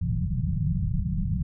white low-pass noise, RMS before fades -26 dBFS, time 0.01-1.43 s, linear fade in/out 10 ms, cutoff 190 Hz, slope 96 dB/octave, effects none

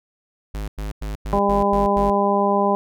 square tone bursts, 51.91 Hz, G#1, in tune, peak -26 dBFS, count 7, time 0.54-2.102 s, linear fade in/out 5 ms, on 140 ms, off 97 ms
harmonic tone, 200.9 Hz, G3, 43 cents sharp, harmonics 1 / 2 / 3 / 4 / 5, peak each -22 / -22 / -22 / -22 / -22 dBFS, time 1.33-2.75 s, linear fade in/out 0 ms
effects none

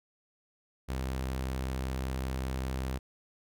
sawtooth tone, 65.2 Hz, C2, 5 cents flat, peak -28 dBFS, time 0.88-2.99 s, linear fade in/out 20 ms, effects none

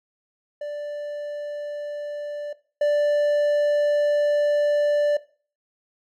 triangle tone pair in turn, 587.3 / 587.3 Hz, D5 / D5, 0 / 0 cents, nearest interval unison, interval 0 cents, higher neither, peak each -26 / -15 dBFS, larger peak second, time 0.61-2.53 / 2.81-5.17 s, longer second, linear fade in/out 5 ms, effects noise-tail reverb RT60 0.4 s tail -18 dB re dry

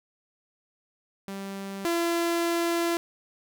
sawtooth tone pair in turn, 196 / 339.4 Hz, G3 / F4, 0 / -49 cents, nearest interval minor seventh, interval 951 cents, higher second, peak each -30 / -20 dBFS, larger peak second, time 1.28-1.85 / 1.85-2.97 s, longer second, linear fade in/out 0 ms, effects none

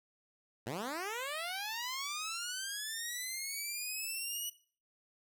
10% pulse linear sweep, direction up, 101.7 to 2948 Hz, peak -29 dBFS, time 0.66-4.5 s, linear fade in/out 10 ms, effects noise-tail reverb RT60 0.4 s tail -17 dB re dry

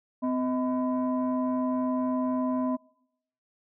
sine tone cluster, 255.2 / 633 / 1007 Hz, C4 / D#5 / B5, -43 / +30 / +33 cents, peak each -25 / -32 / -34 dBFS, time 0.22-2.77 s, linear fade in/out 20 ms, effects noise-tail reverb RT60 0.8 s tail -25 dB re dry + tanh soft clip ceiling -18 dBFS

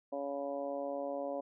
harmonic tone, 140.6 Hz, C#3, 25 cents sharp, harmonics 2 / 3 / 4 / 5 / 6 / 7, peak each -43 / -47 / -37 / -43 / -52 / -50 dBFS, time 0.12-1.41 s, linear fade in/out 10 ms, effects none

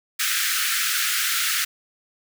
pink high-pass noise, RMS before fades -23 dBFS, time 0.19-1.65 s, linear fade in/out 10 ms, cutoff 1300 Hz, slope 96 dB/octave, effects none

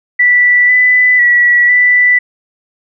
sine tone with pitch steps, 1966 / 1996 / 1939 / 1978 Hz, B6 / B6 / B6 / B6, -8 / +18 / -32 / +2 cents, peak -5 dBFS, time 0.19-2.19 s, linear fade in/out 10 ms, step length 500 ms, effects none

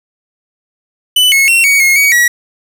45% pulse tone with pitch steps, 2993 / 2184 / 2723 / 2244 / 2158 / 2253 / 1921 Hz, F#7 / C#7 / F7 / C#7 / C#7 / C#7 / B6, +19 / -26 / -44 / +21 / -47 / +28 / -48 cents, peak -6 dBFS, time 1.16-2.28 s, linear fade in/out 5 ms, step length 160 ms, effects none

